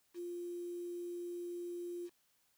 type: tone with quantisation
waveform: sine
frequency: 349.2 Hz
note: F4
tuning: in tune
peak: -40 dBFS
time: 0.14-2.1 s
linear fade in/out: 50 ms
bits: 10
effects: white hiss -75 dBFS RMS until 2.57 s